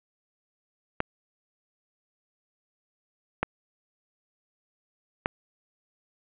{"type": "clicks", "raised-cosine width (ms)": 0.5, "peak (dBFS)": -9, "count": 3, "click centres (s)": [1.004, 3.43, 5.259], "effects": ["resampled to 8000 Hz", "8-bit"]}